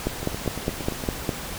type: two click trains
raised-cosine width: 2 ms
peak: -17 / -9 dBFS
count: 8 / 7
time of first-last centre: 0.23-1.038 / 0.07-1.292 s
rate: 8.66 / 4.91 Hz
effects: pink hiss -34 dBFS RMS until 1.58 s